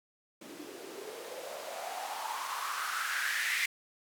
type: noise with band-pass filter sweep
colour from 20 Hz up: blue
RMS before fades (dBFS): -37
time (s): 0.41-3.66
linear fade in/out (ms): 5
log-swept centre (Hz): 280 to 2100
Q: 5.4
effects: none